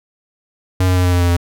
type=tone with pitch steps; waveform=square; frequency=92.5 / 91.49 / 90.49 / 89.5 / 88.53 / 87.56 / 86.61 Hz; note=F#2 / F#2 / F#2 / F2 / F2 / F2 / F2; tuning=0 / -19 / -38 / +43 / +24 / +5 / -14 cents; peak=-12 dBFS; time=0.8-1.367 s; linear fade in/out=5 ms; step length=81 ms; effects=none